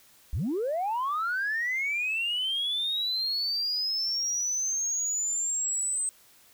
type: linear sweep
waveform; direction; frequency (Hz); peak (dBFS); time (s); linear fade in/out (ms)
sine; up; 46.53 to 8260; -25; 0.33-6.09; 0
effects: tanh soft clip ceiling -23 dBFS + white hiss -58 dBFS RMS until 6.53 s